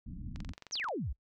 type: low-pass noise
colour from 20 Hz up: pink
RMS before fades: -42 dBFS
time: 0.06-0.53 s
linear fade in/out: 10 ms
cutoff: 290 Hz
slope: 96 dB/octave
type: click train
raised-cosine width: 0.2 ms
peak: -30 dBFS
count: 13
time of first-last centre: 0.36-0.886 s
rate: 22.8 Hz
type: exponential sweep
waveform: sine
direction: down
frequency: 6645 to 48 Hz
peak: -33 dBFS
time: 0.72-1.13 s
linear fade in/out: 10 ms
effects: noise-tail reverb RT60 0.1 s tail -24 dB re dry